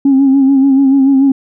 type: tone with vibrato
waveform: sine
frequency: 271.4 Hz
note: C#4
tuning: 36 cents flat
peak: -4 dBFS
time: 0.05-1.32 s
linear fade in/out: 5 ms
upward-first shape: sine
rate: 6.9 Hz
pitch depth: 46 cents each way
effects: tanh soft clip ceiling -2 dBFS